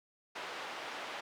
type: band-pass noise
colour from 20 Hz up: pink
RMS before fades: -43 dBFS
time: 0.35-1.21 s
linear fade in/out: 10 ms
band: 570 to 3200 Hz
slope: 12 dB/octave
effects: none